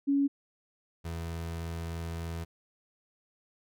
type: tone pair in turn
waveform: sine / 30% pulse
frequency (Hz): 280 / 83.24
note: C#4 / E2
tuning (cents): +18 / +17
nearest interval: octave + major sixth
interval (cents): 2101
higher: first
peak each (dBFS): -23 / -32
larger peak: first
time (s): 0.07-0.28 / 1.04-2.45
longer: second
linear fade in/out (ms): 20
effects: none